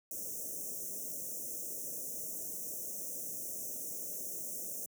white band-stop noise, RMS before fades -41 dBFS, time 0.11-4.86 s, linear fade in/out 2 ms, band 660 to 5700 Hz, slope 96 dB/octave, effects high-pass 150 Hz 12 dB/octave

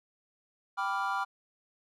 triangle chord, G dominant seventh, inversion none, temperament equal, 784 / 987.8 / 1174.7 / 1396.9 Hz, G5 / B5 / D6 / F6, 0 / 0 / 0 / 0 cents, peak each -33 dBFS, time 0.77-1.25 s, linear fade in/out 20 ms, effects none

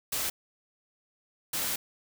white noise bursts at uneven times, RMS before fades -31 dBFS, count 2, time 0.12-0.3 / 1.53-1.76 s, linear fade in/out 5 ms, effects none

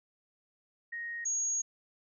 sine tone pair in turn, 1870 / 6620 Hz, A#6 / G#8, +5 / -6 cents, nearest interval octave + minor seventh, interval 2189 cents, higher second, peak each -36 / -29 dBFS, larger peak second, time 0.92-1.25 / 1.25-1.62 s, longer second, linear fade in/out 10 ms, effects none

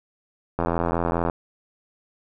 click train, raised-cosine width 1 ms, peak -9 dBFS, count 61, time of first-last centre 0.59-1.298 s, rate 84.7 Hz, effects none

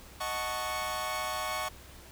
sawtooth chord, D# half-diminished seventh, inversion none, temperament equal, 622.3 / 740 / 880 / 1108.7 Hz, D#5 / F#5 / A5 / C#6, 0 / 0 / 0 / 0 cents, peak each -35 / -35 / -37 / -31 dBFS, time 0.2-1.69 s, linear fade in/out 10 ms, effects added 65 Hz sine -52 dBFS peak until 2.11 s + pink hiss -52 dBFS RMS until 2.11 s

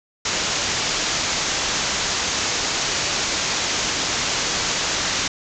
white low-pass noise, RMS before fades -23 dBFS, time 0.25-5.28 s, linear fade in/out 5 ms, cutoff 7200 Hz, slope 96 dB/octave, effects none

